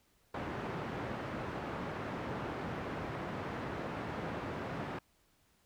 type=band-pass noise; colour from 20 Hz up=pink; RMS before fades=-40 dBFS; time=0.34-4.99 s; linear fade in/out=5 ms; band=110 to 1600 Hz; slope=12 dB/octave; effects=pink hiss -71 dBFS RMS until 5.65 s